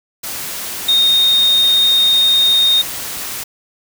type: tone in noise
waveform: sine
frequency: 3695 Hz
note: A#7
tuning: 16 cents flat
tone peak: -9 dBFS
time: 0.88-2.82 s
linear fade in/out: 10 ms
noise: white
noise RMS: -25 dBFS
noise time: 0.23-3.44 s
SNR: +13 dB
effects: none